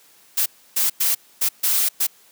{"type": "noise bursts at uneven times", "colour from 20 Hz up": "blue", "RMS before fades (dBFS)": -19, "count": 6, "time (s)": [[0.37, 0.46], [0.76, 0.9], [1, 1.15], [1.41, 1.49], [1.63, 1.89], [2, 2.07]], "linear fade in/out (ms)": 10, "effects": ["white hiss -53 dBFS RMS until 2.31 s", "high-pass 150 Hz 12 dB/octave"]}